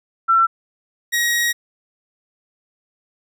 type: tone pair in turn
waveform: sine / sawtooth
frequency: 1346 / 1894.2 Hz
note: E6 / A#6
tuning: +36 / +27 cents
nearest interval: tritone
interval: 591 cents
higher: second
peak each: -11 / -13 dBFS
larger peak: first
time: 0.28-0.47 / 1.12-1.53 s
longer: second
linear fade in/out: 20 ms
effects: none